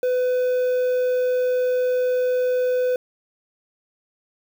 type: tone with quantisation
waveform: triangle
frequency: 502 Hz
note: B4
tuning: 28 cents sharp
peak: -16 dBFS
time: 0.03-2.96 s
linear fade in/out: 2 ms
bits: 7
effects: none